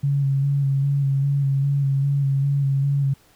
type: tone with vibrato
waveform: sine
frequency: 138.9 Hz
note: C#3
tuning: 4 cents sharp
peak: -17 dBFS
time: 0.03-3.14 s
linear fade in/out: 10 ms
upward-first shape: square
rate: 2.5 Hz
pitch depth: 22 cents each way
effects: pink hiss -56 dBFS RMS until 3.35 s